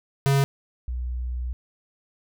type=tone pair in turn; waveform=square / sine; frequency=138.2 / 61.56 Hz; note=C#3 / B1; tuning=-5 / -5 cents; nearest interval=octave + major second; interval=1400 cents; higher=first; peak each=-18 / -26 dBFS; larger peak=first; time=0.26-0.44 / 0.88-1.53 s; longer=second; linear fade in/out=0 ms; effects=none